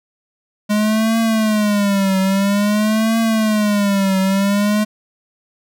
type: tone with vibrato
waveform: square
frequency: 207.7 Hz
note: G#3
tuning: in tune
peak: -14 dBFS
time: 0.69-4.85 s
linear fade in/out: 20 ms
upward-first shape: triangle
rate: 0.5 Hz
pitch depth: 160 cents each way
effects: none